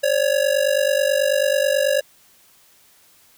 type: ring-modulated tone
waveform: square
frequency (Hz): 560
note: C#5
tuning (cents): +18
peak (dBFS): -14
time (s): 0.03-2.01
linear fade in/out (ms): 10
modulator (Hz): 24.6
effects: white hiss -54 dBFS RMS until 3.37 s